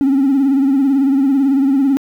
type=tone with vibrato; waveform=triangle; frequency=272.9 Hz; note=C#4; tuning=27 cents flat; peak=-7 dBFS; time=0.01-1.97 s; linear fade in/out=0 ms; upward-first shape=sine; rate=18 Hz; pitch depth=74 cents each way; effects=tanh soft clip ceiling -6 dBFS + 8-bit